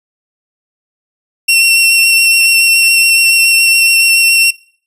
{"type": "tone with vibrato", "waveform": "sawtooth", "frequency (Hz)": 2719, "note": "F7", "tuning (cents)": -47, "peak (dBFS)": -3, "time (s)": [1.48, 4.51], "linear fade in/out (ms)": 10, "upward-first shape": "sine", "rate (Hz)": 7.1, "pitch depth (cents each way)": 12, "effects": ["noise-tail reverb RT60 0.5 s tail -23 dB re dry", "resampled to 32000 Hz"]}